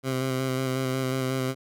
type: tone with vibrato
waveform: 15% pulse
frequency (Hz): 130.81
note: C3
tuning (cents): 0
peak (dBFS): -19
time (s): 0.03-1.55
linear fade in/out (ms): 50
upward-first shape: square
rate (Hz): 5.5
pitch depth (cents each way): 17
effects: none